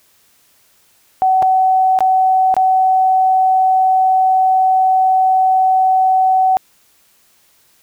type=tone with dropouts; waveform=sine; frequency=754 Hz; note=F#5; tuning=32 cents sharp; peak=-9 dBFS; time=1.22-6.57 s; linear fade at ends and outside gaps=0 ms; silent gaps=1.423-1.427 / 1.989-2.006 / 2.541-2.566 s; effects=white hiss -54 dBFS RMS until 7.82 s